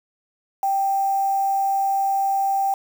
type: tone with quantisation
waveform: sine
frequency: 784 Hz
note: G5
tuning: in tune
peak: -18 dBFS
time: 0.63-2.74 s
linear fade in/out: 2 ms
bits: 6
effects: none

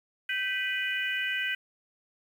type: harmonic tone with a mistuned harmonic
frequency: 493.9 Hz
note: B4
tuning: in tune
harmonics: 3 / 4 / 5 / 6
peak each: -32 / -33 / -34 / -35 dBFS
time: 0.29-1.55 s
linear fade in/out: 5 ms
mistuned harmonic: 3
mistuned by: +75 cents
effects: 9-bit

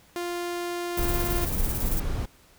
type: tone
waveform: sawtooth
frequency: 349.2 Hz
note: F4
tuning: in tune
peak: -25 dBFS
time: 0.16-1.45 s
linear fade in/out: 0 ms
type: noise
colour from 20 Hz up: brown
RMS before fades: -27 dBFS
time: 0.97-2.26 s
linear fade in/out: 10 ms
type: noise with tremolo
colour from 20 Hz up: violet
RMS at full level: -31 dBFS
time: 0.97-2 s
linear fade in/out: 5 ms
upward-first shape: square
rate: 18 Hz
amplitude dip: 45%
effects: pink hiss -57 dBFS RMS until 2.58 s

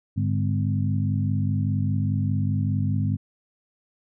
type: harmonic tone with a mistuned harmonic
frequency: 51 Hz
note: G#1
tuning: 31 cents flat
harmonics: 2 / 3 / 4 / 5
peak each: -23 / -27 / -29 / -31 dBFS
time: 0.16-3.17 s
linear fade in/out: 20 ms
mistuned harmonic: 3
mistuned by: -70 cents
effects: none

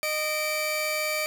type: tone pair together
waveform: sawtooth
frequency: 615 / 2322 Hz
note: D#5 / D7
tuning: -20 / -20 cents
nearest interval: octave + major seventh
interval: 2300 cents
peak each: -25 dBFS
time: 0.03-1.26 s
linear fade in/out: 0 ms
effects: none

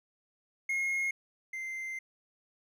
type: tone pair in turn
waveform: triangle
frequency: 2153 / 2083 Hz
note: C7 / C7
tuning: +49 / -8 cents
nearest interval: minor second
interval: 57 cents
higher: first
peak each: -27 / -34 dBFS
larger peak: first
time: 0.69-1.11 / 1.53-1.99 s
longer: second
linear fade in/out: 5 ms
effects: none

